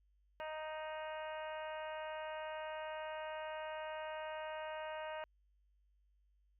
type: harmonic tone with a mistuned harmonic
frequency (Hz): 311.1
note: D#4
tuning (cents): 0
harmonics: 2 / 3 / 4 / 5 / 6 / 7 / 8 / 9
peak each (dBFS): -44 / -47 / -54 / -52 / -55 / -60 / -58 / -57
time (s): 0.4-5.24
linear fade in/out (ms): 0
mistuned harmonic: 9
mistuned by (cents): +25
effects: added 50 Hz sine -70 dBFS peak until 6.59 s